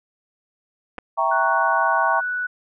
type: clicks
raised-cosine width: 0.5 ms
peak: -18 dBFS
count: 2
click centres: 0.982 / 0.986 s
type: chord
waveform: sine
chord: E diminished seventh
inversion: none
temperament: equal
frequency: 659.3 / 784 / 932.3 / 1108.7 Hz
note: E5 / G5 / Bb5 / Db6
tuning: 0 / 0 / 0 / 0 cents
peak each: -24 / -24 / -22 / -22 dBFS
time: 1.17-2.21 s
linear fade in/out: 20 ms
type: tone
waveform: sine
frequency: 1479 Hz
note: F#6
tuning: 1 cent flat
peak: -22 dBFS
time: 1.31-2.47 s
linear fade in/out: 10 ms
effects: none